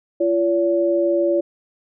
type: tone pair together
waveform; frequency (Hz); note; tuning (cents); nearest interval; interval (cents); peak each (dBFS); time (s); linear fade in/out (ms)
sine; 342.4 / 570; F4 / C#5; -34 / +48; major sixth; 882; -18; 0.2-1.41; 10
effects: none